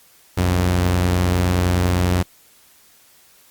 sawtooth tone pair together, 63.56 / 89.8 Hz, C2 / F2, -50 / +49 cents, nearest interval tritone, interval 599 cents, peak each -21 / -12 dBFS, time 0.37-2.23 s, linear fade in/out 10 ms, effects white hiss -52 dBFS RMS until 3.5 s + Opus 48 kbps

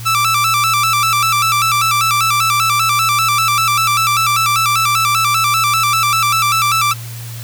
sawtooth tone with vibrato, 1244.5 Hz, D#6, in tune, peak -8 dBFS, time 0.05-6.94 s, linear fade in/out 20 ms, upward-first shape square, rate 5.1 Hz, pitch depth 100 cents each way, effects added 116 Hz sine -26 dBFS peak until 7.43 s + white hiss -34 dBFS RMS until 7.43 s

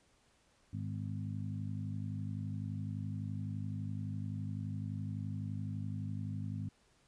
harmonic tone with a mistuned harmonic, 51.8 Hz, G#1, 4 cents flat, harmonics 2 / 3 / 4 / 5, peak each -39 / -43 / -45 / -47 dBFS, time 0.73-6.69 s, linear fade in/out 5 ms, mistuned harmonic 5, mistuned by -21 cents, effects pink hiss -70 dBFS RMS until 7.07 s + resampled to 22050 Hz

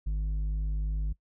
square tone with low-pass filter, 51.5 Hz, G#1, 14 cents flat, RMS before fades -30 dBFS, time 0.06-1.13 s, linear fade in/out 10 ms, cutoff 110 Hz, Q 1.2, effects noise-tail reverb RT60 0.1 s tail -20 dB re dry

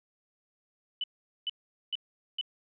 sine tone bursts, 2987 Hz, F#7, 16 cents sharp, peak -29 dBFS, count 4, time 1.01-2.412 s, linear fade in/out 2 ms, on 28 ms, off 430 ms, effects none

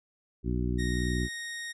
harmonic tone, 61 Hz, B1, 21 cents flat, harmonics 1 / 2 / 3 / 4 / 5 / 6, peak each -30 / -33 / -35 / -36 / -37 / -38 dBFS, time 0.43-1.29 s, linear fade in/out 50 ms
sawtooth tone, 1864.7 Hz, A#6, in tune, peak -32 dBFS, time 0.78-1.73 s, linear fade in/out 20 ms
effects resampled to 24000 Hz

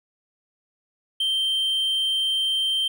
triangle tone, 3136 Hz, G7, in tune, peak -19 dBFS, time 1.2-2.88 s, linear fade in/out 5 ms, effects none

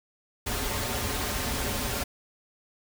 pink noise with comb filter, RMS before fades -30 dBFS, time 0.46-2.04 s, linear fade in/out 10 ms, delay 6.1 ms, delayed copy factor -0.7, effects none

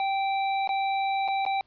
square tone with dropouts, 781 Hz, G5, 7 cents flat, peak -25 dBFS, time 0-1.61 s, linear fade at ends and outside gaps 1 ms, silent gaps 0.675-0.691 / 1.279-1.284 / 1.452-1.463 s, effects pink hiss -66 dBFS RMS until 1.66 s + resampled to 11025 Hz

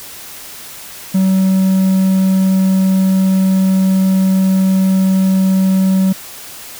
triangle tone, 189.8 Hz, F#3, 44 cents sharp, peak -7 dBFS, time 1.14-6.13 s, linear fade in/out 10 ms, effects white hiss -32 dBFS RMS until 6.79 s

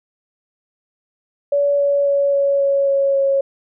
sine tone with pitch steps, 570 / 566.4 / 562.8 / 559.2 / 555.7 / 552.2 / 548.7 Hz, C#5 / C#5 / C#5 / C#5 / C#5 / C#5 / C#5, +48 / +37 / +26 / +15 / +4 / -7 / -18 cents, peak -13 dBFS, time 1.52-3.41 s, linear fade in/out 5 ms, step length 270 ms, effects none

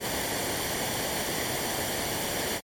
pink noise with comb filter, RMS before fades -30 dBFS, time 0-2.61 s, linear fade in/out 50 ms, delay 0.77 ms, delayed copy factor -0.55, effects high-pass 60 Hz 12 dB/octave + MP3 64 kbps

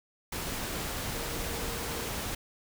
sine tone in noise, 466.2 Hz, A#4, in tune, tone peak -43 dBFS, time 1.14-2.09 s, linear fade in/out 5 ms, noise pink, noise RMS -35 dBFS, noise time 0.32-2.35 s, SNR -11 dB, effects none

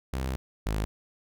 sawtooth tone pair in turn, 65.41 / 52.86 Hz, C2 / G#1, 0 / +31 cents, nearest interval major third, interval 369 cents, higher first, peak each -25 / -23 dBFS, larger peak second, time 0.13-0.36 / 0.66-0.85 s, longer first, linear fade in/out 0 ms, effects none

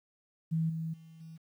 sine tone with level steps, 161.9 Hz, E3, 31 cents flat, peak -27 / -33 / -50 / -45 dBFS, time 0.51-1.38 s, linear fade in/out 20 ms, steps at 0.69 / 0.93 / 1.2 s, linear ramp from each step 10 ms, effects 11-bit

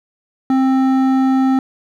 triangle tone with hard clipping, 263.8 Hz, C4, 14 cents sharp, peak -13 dBFS, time 0.5-1.59 s, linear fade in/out 2 ms, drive 14 dB, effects none

